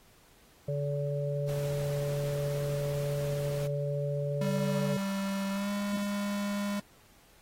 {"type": "harmonic tone", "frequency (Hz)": 143.5, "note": "D3", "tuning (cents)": -40, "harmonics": [1, 3, 4], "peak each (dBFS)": [-31, -38, -34], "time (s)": [0.68, 4.97], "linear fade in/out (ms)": 5}
{"type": "noise", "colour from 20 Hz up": "pink", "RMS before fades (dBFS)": -45, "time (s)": [1.47, 3.68], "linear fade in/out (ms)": 20}
{"type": "tone with pitch glide", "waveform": "square", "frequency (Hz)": [196, 202.8], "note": ["G3", "G#3"], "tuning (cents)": [0, -41], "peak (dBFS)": -31, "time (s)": [4.41, 6.8], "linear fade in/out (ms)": 5, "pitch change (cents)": 59, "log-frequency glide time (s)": [5.52, 5.7]}
{"effects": ["pink hiss -61 dBFS RMS until 7.41 s", "AAC 48 kbps"]}